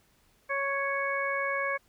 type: harmonic tone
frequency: 554.4 Hz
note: C#5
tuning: in tune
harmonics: 1 / 2 / 3 / 4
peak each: -33 / -33 / -33 / -33 dBFS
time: 0.49-1.78 s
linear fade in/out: 20 ms
effects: pink hiss -66 dBFS RMS until 1.88 s